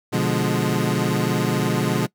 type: chord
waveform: 25% pulse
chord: B diminished seventh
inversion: none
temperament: equal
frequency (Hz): 123.47 / 146.83 / 174.61 / 207.7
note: B2 / D3 / F3 / Ab3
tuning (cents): 0 / 0 / 0 / 0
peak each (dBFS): -21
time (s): 0.12-2.07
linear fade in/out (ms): 20
effects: noise-tail reverb RT60 0.1 s tail -21 dB re dry